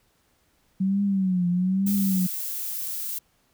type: tone with vibrato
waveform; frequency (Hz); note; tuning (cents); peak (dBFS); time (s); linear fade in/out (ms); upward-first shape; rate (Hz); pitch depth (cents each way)
sine; 188; F#3; +28; -20; 0.8-2.27; 10; triangle; 1.1; 130
type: noise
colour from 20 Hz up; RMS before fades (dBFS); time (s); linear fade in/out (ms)
violet; -31; 1.86-3.19; 10
effects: pink hiss -66 dBFS RMS until 3.53 s

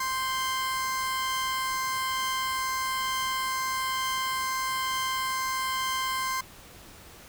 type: tone pair together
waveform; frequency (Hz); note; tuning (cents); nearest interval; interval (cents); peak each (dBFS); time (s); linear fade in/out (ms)
sawtooth; 1045.7 / 1568; C6 / G6; -1 / 0; perfect fifth; 701; -24 / -33; 0-6.41; 5
effects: pink hiss -49 dBFS RMS until 7.28 s

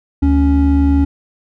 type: tone pair together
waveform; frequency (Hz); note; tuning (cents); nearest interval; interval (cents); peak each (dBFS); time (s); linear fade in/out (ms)
triangle; 73.95 / 279.2; D2 / C#4; +13 / +13; octave + major seventh; 2300; -10; 0.22-1.05; 10
effects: none

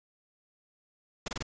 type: noise bursts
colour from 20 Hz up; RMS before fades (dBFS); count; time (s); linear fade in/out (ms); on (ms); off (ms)
pink; -34; 4; 1.26-1.426; 5; 22; 26
effects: resampled to 16000 Hz

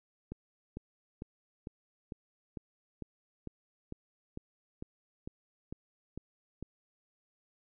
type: click train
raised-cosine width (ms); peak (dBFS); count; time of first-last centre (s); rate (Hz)
3; -27; 15; 0.32-6.626; 2.22
effects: none

